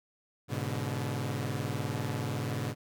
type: chord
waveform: sawtooth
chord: G# diminished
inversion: none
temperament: equal with one note detuned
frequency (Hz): 103.83 / 123.47 / 143.89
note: G#2 / B2 / D3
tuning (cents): 0 / 0 / -35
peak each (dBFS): -32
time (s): 0.48-2.75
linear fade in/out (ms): 50
effects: none